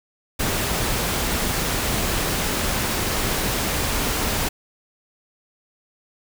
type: noise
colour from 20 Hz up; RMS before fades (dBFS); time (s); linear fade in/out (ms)
pink; -23; 0.39-4.49; 10
effects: none